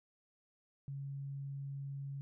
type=tone; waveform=sine; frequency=138.8 Hz; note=C#3; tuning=3 cents sharp; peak=-40 dBFS; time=0.88-2.21 s; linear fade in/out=0 ms; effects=none